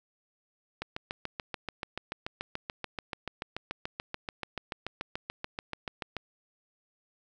click train, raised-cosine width 0.3 ms, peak -18 dBFS, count 38, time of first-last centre 0.82-6.167 s, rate 6.92 Hz, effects none

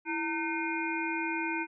harmonic tone with a mistuned harmonic, 305 Hz, D#4, 34 cents flat, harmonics 1 / 3 / 5 / 7 / 8, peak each -34 / -36 / -38 / -39 / -36 dBFS, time 0.05-1.67 s, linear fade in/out 50 ms, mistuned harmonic 1, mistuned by +130 cents, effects none

